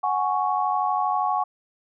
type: chord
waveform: sine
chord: F# suspended second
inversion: none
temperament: just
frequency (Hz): 740 / 832.5 / 1110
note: F#5 / G#5 / C#6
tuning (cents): 0 / +4 / +2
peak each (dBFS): -25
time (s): 0.03-1.44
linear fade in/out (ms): 10
effects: none